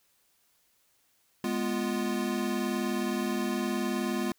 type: chord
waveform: square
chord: F diminished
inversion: first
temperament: equal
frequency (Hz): 207.7 / 246.9 / 349.2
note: Ab3 / Cb4 / F4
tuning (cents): 0 / 0 / 0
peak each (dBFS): -33 / -33 / -34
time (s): 1.44-4.32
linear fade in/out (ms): 2
effects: white hiss -69 dBFS RMS until 4.38 s